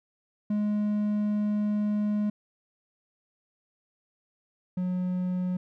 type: tone pair in turn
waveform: triangle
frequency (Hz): 208.9 / 181.79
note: G#3 / F#3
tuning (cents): +10 / -30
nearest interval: major second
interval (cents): 240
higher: first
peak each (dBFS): -22 / -24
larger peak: first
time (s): 0.5-2.3 / 4.77-5.57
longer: first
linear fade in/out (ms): 5
effects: none